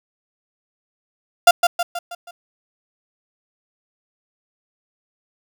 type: tone with echo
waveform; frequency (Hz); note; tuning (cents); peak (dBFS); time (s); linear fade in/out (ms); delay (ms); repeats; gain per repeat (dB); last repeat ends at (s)
35% pulse; 695; F5; -9; -4; 1.47-1.51; 5; 160; 5; -6; 2.31
effects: none